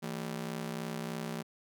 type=ring-modulated tone; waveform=sawtooth; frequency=194.3 Hz; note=G3; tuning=15 cents flat; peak=-29 dBFS; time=0.02-1.43 s; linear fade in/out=20 ms; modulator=31.6 Hz; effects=none